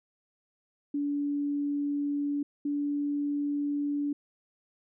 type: tone pair in turn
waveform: sine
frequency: 287.6 / 288.8 Hz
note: D4 / D4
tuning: -36 / -29 cents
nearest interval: unison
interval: 7 cents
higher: second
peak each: -27 dBFS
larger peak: neither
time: 0.94-2.43 / 2.65-4.13 s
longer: first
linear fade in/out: 5 ms
effects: none